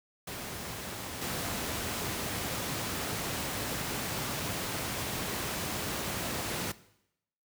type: noise with level steps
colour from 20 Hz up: pink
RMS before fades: -39 / -34 dBFS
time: 0.27-6.72 s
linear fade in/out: 5 ms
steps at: 1.21 s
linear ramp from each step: 10 ms
effects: noise-tail reverb RT60 0.8 s tail -18 dB re dry + high-pass 80 Hz 12 dB/octave